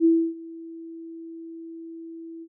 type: tone with ADSR envelope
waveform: sine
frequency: 329.6 Hz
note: E4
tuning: in tune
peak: -13 dBFS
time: 0-2.48 s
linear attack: 49 ms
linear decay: 290 ms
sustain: -23 dB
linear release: 57 ms
effects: none